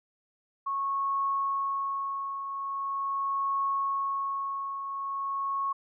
sine tone with tremolo, 1100 Hz, C#6, 14 cents flat, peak -25 dBFS, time 0.66-5.73 s, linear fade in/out 10 ms, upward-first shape triangle, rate 0.42 Hz, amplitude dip 60%, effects none

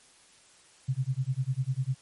sine tone with tremolo, 131.1 Hz, C3, 4 cents sharp, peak -23 dBFS, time 0.88-1.95 s, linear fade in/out 10 ms, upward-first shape sine, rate 10 Hz, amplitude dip 100%, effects white hiss -58 dBFS RMS until 2.01 s + MP3 48 kbps

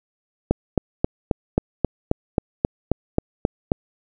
click train, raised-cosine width 2 ms, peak -3 dBFS, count 13, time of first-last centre 0.51-3.719 s, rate 3.74 Hz, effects none

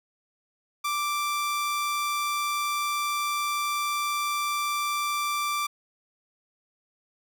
sawtooth tone, 1174.7 Hz, D6, in tune, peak -22 dBFS, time 0.84-5.67 s, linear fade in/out 10 ms, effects none

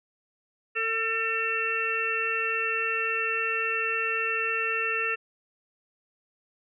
harmonic tone, 449.1 Hz, A4, 35 cents sharp, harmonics 1 / 3 / 4 / 5 / 6, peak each -34 / -32 / -31 / -39 / -28 dBFS, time 0.75-5.16 s, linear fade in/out 20 ms, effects none

